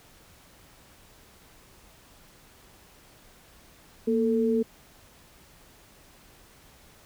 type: tone pair together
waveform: sine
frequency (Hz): 233.1 / 444.8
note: A#3 / A4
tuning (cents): 0 / +19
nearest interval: major seventh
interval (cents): 1119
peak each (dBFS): -24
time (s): 4.07-4.63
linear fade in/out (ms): 10
effects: pink hiss -55 dBFS RMS until 7.05 s